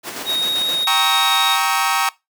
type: noise with tremolo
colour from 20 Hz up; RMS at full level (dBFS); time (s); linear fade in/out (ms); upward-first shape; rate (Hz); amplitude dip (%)
pink; -26; 0.03-0.86; 50; square; 7.6; 35
type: tone with vibrato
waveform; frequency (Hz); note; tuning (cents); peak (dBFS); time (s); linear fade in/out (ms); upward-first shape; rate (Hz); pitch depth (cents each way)
triangle; 3751; A#7; +10; -16; 0.25-1.59; 50; triangle; 5.2; 10
type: chord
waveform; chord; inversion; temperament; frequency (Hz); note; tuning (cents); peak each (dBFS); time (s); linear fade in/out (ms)
sawtooth; G diminished seventh; none; equal with one note detuned; 784 / 932.3 / 1108.7 / 1286.2; G5 / Bb5 / Db6 / Fb6; 0 / 0 / 0 / -43; -18; 0.87-2.09; 2
effects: noise-tail reverb RT60 0.2 s tail -20 dB re dry + high-pass 300 Hz 12 dB/octave